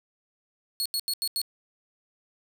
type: tone bursts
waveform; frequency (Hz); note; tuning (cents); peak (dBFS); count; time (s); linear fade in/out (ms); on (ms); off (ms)
sawtooth; 4346; C#8; -35; -23; 5; 0.8-1.416; 0; 56; 84
effects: none